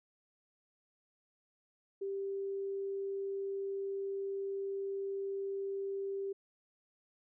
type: tone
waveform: sine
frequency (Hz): 392.9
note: G4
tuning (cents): +4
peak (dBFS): -35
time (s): 2.01-6.33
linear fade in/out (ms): 10
effects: none